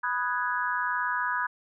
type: chord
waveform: sine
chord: G# minor seventh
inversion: first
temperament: equal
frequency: 987.8 / 1244.5 / 1480 / 1661.2 Hz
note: B5 / D#6 / F#6 / G#6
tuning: 0 / 0 / 0 / 0 cents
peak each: -30 / -33 / -32 / -31 dBFS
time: 0.03-1.47 s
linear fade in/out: 10 ms
effects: none